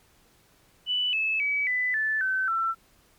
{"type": "tone with pitch steps", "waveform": "sine", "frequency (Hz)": [2976, 2606, 2282, 1997.7, 1749.2, 1531.6, 1341.1], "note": ["F#7", "E7", "C#7", "B6", "A6", "G6", "E6"], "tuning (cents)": [9, -20, 50, 19, -11, -41, 29], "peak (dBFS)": -23, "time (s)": [0.86, 2.75], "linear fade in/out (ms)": 50, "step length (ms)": 270, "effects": ["pink hiss -61 dBFS RMS until 3.18 s", "MP3 96 kbps"]}